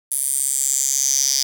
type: tone with high-pass filter sweep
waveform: 10% pulse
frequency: 136.2 Hz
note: C#3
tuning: 30 cents flat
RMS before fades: -20 dBFS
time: 0.11-1.43 s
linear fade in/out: 5 ms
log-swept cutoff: 10000 to 5300 Hz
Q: 6.3
effects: none